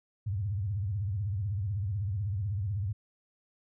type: tone with vibrato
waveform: sine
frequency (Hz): 99.8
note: G2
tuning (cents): +32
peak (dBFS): -29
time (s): 0.26-2.93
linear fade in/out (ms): 10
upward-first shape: triangle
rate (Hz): 16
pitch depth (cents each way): 240
effects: none